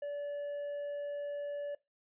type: tone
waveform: triangle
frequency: 577 Hz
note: D5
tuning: 31 cents flat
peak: -34 dBFS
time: 0.02-1.75 s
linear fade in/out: 5 ms
effects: noise-tail reverb RT60 0.2 s tail -20 dB re dry + resampled to 8000 Hz